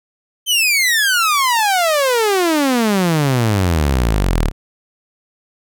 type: exponential sweep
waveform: sawtooth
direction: down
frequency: 3136 to 34.65 Hz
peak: -9 dBFS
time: 0.46-4.52 s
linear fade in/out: 50 ms
effects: none